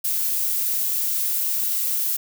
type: noise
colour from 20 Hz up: violet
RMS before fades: -23 dBFS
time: 0.04-2.17 s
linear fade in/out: 10 ms
effects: none